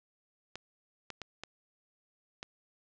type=clicks; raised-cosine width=0.2 ms; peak=-23 dBFS; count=5; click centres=0.556 / 1.103 / 1.217 / 1.436 / 2.429 s; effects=low-pass 7000 Hz 12 dB/octave